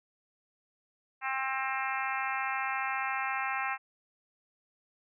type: harmonic tone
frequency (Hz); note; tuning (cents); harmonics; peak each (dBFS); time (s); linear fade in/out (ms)
265.5; C4; +25; 3 / 4 / 5 / 6 / 7 / 8 / 9 / 10; -36 / -37 / -38 / -39 / -39 / -40 / -41 / -41; 1.21-3.78; 50
effects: none